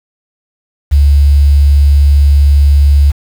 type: tone with quantisation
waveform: sine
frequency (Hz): 71.3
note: C#2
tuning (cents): +49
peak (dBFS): -3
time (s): 0.91-3.12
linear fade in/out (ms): 20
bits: 5
effects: none